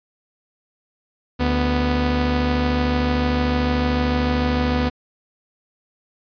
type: tone pair together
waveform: sawtooth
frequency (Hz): 73.4 / 246.9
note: D2 / B3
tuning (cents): 0 / 0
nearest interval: octave + major sixth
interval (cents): 2100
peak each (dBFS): -17 / -16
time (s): 1.39-4.9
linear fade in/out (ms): 20
effects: resampled to 11025 Hz